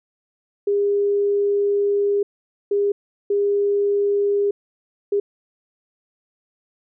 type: tone bursts at uneven times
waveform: sine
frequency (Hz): 405.1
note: G#4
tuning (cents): -43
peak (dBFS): -16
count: 4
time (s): 0.67-2.23 / 2.71-2.92 / 3.3-4.51 / 5.12-5.2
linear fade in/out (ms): 5
effects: none